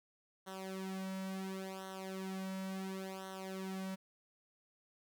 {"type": "tone with flanger", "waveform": "sawtooth", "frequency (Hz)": 190.4, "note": "F#3", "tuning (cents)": 50, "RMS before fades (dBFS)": -43, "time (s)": [0.46, 3.96], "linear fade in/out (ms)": 20, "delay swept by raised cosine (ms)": [0.41, 2.51], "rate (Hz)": 0.71, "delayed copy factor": -0.85, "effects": ["12-bit"]}